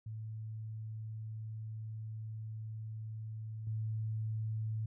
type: tone with level steps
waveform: sine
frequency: 109.7 Hz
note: A2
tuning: 5 cents flat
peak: -40 / -34 dBFS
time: 0.06-4.86 s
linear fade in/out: 5 ms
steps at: 3.67 s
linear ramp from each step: 2 ms
effects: none